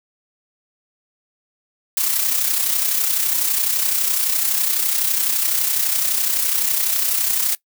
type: noise with amplitude modulation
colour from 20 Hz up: blue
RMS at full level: -17 dBFS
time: 1.97-7.55 s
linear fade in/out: 2 ms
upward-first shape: sine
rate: 31.9 Hz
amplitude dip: 50%
effects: noise-tail reverb RT60 0.1 s tail -20 dB re dry